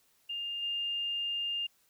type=tone with level steps; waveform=sine; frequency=2810 Hz; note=F7; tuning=10 cents sharp; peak=-34 / -31 dBFS; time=0.29-1.67 s; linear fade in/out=10 ms; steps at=0.62 s; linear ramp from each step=10 ms; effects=white hiss -69 dBFS RMS until 1.89 s